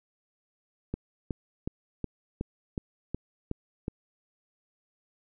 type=click train; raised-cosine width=3 ms; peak=-18 dBFS; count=9; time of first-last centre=0.94-3.881 s; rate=2.72 Hz; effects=none

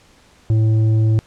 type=tone with tanh clipping; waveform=sine; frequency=110 Hz; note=A2; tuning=in tune; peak=-13 dBFS; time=0.5-1.19 s; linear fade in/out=0 ms; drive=7 dB; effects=pink hiss -51 dBFS RMS until 1.26 s + low-pass 8000 Hz 12 dB/octave

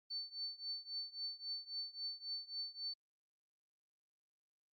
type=tone with tremolo; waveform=sine; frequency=4500 Hz; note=C#8; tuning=25 cents sharp; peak=-38 dBFS; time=0.1-2.94 s; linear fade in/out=10 ms; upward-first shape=triangle; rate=3.7 Hz; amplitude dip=95%; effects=Opus 32 kbps

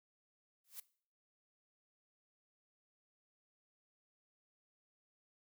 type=noise with exponential growth; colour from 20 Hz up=blue; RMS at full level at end=-43 dBFS; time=0.64-0.8 s; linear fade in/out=5 ms; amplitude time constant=34 ms; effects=noise-tail reverb RT60 0.5 s tail -20 dB re dry

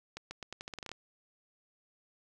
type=accelerating click train; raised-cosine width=0.2 ms; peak=-24 dBFS; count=12; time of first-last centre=0.17-0.916 s; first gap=140 ms; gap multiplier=0.84; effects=none

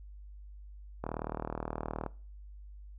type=click train; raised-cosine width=1 ms; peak=-21 dBFS; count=41; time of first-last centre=1.04-2.063 s; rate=39.1 Hz; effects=noise-tail reverb RT60 0.4 s tail -21 dB re dry + added 50 Hz sine -46 dBFS peak until 2.98 s

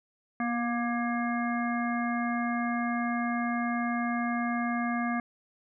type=harmonic tone with a mistuned harmonic; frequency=236.7 Hz; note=A#3; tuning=27 cents sharp; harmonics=1 / 3 / 5 / 7 / 9; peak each=-29 / -34 / -36 / -37 / -39 dBFS; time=0.4-5.2 s; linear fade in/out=2 ms; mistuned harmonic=1; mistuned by=+19 cents; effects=none

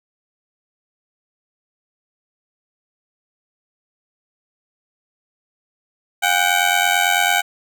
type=ring-modulated tone; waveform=15% pulse; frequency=758 Hz; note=F#5; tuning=42 cents sharp; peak=-5 dBFS; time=6.22-7.42 s; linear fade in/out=20 ms; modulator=44.5 Hz; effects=none

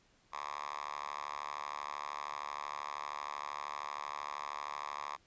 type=tone with high-pass filter; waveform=5% pulse; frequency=72.9 Hz; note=D2; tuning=12 cents flat; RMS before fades=-42 dBFS; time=0.32-5.17 s; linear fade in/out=20 ms; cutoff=1100 Hz; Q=6.1; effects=pink hiss -69 dBFS RMS until 5.26 s + resampled to 16000 Hz

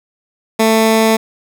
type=tone; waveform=15% pulse; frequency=221.9 Hz; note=A3; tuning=15 cents sharp; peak=-3 dBFS; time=0.59-1.17 s; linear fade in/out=10 ms; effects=none

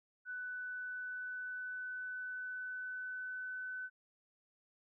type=tone with pitch glide; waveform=sine; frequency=1493 to 1508.6 Hz; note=F#6 to F#6; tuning=+15 to +33 cents; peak=-40 dBFS; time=0.25-3.9 s; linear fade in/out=50 ms; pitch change=+18 cents; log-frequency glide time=0.42-3.71 s; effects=none

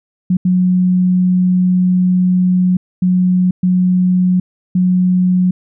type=tone bursts at uneven times; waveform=sine; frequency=182.2 Hz; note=F#3; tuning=26 cents flat; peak=-9 dBFS; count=5; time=0.3-0.37 / 0.45-2.77 / 3.02-3.51 / 3.63-4.4 / 4.75-5.51 s; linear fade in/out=5 ms; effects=none

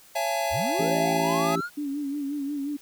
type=chord; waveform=square; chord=A major seventh; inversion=first; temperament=equal with one note detuned; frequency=554.4 / 674.3 / 830.6 / 880 Hz; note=C#5 / E5 / G#5 / A5; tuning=0 / +39 / 0 / 0 cents; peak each=-34 / -28 / -31 / -34 dBFS; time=0.15-1.56 s; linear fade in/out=10 ms
type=linear sweep; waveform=triangle; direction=up; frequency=49 to 1469 Hz; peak=-27 dBFS; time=0.5-1.7 s; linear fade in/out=50 ms
type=harmonic tone; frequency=56 Hz; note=A1; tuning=31 cents sharp; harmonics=3 / 4 / 5 / 6 / 7; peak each=-30 / -38 / -30 / -35 / -30 dBFS; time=0.79-1.61 s; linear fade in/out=5 ms
type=tone with vibrato; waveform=sine; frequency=284.7 Hz; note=C#4; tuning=46 cents sharp; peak=-27 dBFS; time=1.77-2.77 s; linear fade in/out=10 ms; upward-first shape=sine; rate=5.6 Hz; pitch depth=66 cents each way
effects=white hiss -53 dBFS RMS until 2.81 s

